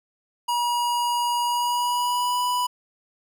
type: tone with pitch glide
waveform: square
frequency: 960 to 987 Hz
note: B5 to B5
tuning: -49 to -1 cents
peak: -22 dBFS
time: 0.48-2.67 s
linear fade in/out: 10 ms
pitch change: +48 cents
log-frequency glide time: 1.44-2.44 s
effects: none